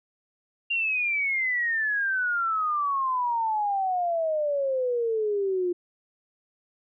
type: exponential sweep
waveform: sine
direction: down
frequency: 2794 to 349.2 Hz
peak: -23 dBFS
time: 0.7-5.73 s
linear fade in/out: 10 ms
effects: none